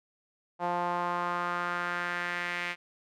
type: tone with band-pass filter sweep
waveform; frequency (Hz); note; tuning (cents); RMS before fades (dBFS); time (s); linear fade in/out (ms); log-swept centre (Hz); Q
sawtooth; 175.4; F3; +8; -32; 0.59-2.76; 50; 820 to 2200; 2.8
effects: none